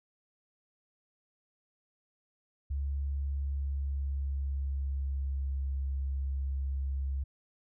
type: tone with pitch glide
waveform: sine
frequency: 69.8 to 67.93 Hz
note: C#2 to C#2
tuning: +13 to -34 cents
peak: -30 dBFS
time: 2.7-7.24 s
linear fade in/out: 10 ms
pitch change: -47 cents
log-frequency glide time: 3.13-5.63 s
effects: none